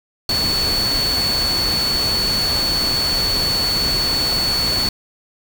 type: tone in noise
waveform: sine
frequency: 4435 Hz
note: C#8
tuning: in tune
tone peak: -17 dBFS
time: 0.29-4.89 s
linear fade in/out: 2 ms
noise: pink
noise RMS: -24 dBFS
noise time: 0.29-4.89 s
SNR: +4 dB
effects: none